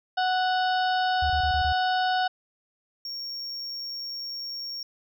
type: harmonic tone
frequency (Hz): 740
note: F#5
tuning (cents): 0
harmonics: 1 / 2 / 4 / 5 / 6 / 7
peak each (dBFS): -23 / -29 / -35 / -37 / -39 / -40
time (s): 0.17-2.28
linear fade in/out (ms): 10
type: tone bursts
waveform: sine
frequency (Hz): 74.9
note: D2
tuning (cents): +35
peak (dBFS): -27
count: 5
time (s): 1.22-1.726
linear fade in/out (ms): 5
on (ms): 82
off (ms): 24
type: tone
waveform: triangle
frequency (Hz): 5530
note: F8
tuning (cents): -18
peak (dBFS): -31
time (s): 3.05-4.83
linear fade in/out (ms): 2
effects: none